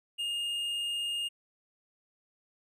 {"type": "tone with tanh clipping", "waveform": "sine", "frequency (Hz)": 2834, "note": "F7", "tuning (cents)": 25, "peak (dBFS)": -32, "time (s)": [0.18, 1.29], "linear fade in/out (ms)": 20, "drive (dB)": 7, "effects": []}